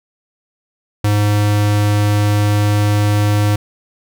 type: tone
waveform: square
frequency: 103.83 Hz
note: G#2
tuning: in tune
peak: -12 dBFS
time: 1.04-3.56 s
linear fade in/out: 5 ms
effects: none